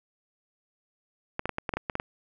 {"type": "clicks", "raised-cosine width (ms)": 0.5, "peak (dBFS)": -14, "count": 10, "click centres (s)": [1.394, 1.456, 1.493, 1.584, 1.692, 1.738, 1.77, 1.898, 1.954, 1.999], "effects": []}